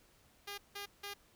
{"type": "tone bursts", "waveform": "5% pulse", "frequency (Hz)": 404.8, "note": "G#4", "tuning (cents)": -44, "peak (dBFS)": -31, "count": 3, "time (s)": [0.47, 1.14], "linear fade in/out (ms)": 10, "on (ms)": 110, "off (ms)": 170, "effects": ["pink hiss -67 dBFS RMS until 1.35 s"]}